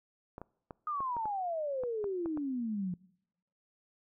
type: clicks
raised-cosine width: 1 ms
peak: -29 dBFS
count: 10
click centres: 0.381 / 0.416 / 0.708 / 1.005 / 1.167 / 1.256 / 1.836 / 2.042 / 2.259 / 2.374 s
type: exponential sweep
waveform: sine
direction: down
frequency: 1248 to 174.5 Hz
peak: -32 dBFS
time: 0.87-2.94 s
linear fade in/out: 2 ms
effects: noise-tail reverb RT60 0.8 s tail -24 dB re dry